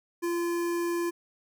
square tone with notch filter, 343.6 Hz, F4, 28 cents flat, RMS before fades -29 dBFS, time 0.22-1.11 s, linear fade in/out 20 ms, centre 3600 Hz, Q 1.2, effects none

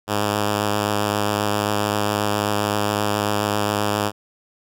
5% pulse tone with vibrato, 103.83 Hz, G#2, in tune, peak -8 dBFS, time 0.07-4.12 s, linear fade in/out 50 ms, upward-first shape sine, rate 7.5 Hz, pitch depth 14 cents each way, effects none

